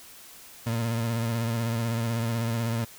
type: tone with vibrato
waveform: 30% pulse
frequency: 115.3 Hz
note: A#2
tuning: 19 cents flat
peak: -23 dBFS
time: 0.66-2.85 s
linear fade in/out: 10 ms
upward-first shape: sine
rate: 16 Hz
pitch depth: 47 cents each way
effects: white hiss -48 dBFS RMS until 2.98 s